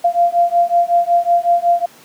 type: beating tone pair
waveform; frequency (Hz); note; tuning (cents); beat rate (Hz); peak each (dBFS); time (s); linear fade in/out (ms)
sine; 690 / 695.4; F5 / F5; -21 / -8; 5.4; -14; 0.04-1.86; 10
effects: pink hiss -44 dBFS RMS until 2.04 s + high-pass 200 Hz 12 dB/octave